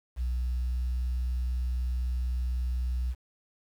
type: tone with pitch glide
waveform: sine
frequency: 61.4 to 61.93 Hz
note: B1 to B1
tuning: -9 to +5 cents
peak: -25 dBFS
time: 0.16-3.15 s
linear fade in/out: 50 ms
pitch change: +14 cents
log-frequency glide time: 0.33-0.86 s
effects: tanh soft clip ceiling -25 dBFS + 9-bit